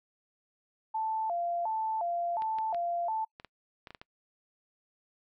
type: tone with vibrato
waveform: sine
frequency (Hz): 780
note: G5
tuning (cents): -9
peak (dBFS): -29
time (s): 0.94-3.25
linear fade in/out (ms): 10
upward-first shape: square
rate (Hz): 1.4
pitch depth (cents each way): 210
type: clicks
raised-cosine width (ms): 0.3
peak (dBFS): -29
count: 9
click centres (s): 2.421 / 2.586 / 2.746 / 3.399 / 3.447 / 3.872 / 3.906 / 3.948 / 4.015
effects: noise-tail reverb RT60 0.1 s tail -26 dB re dry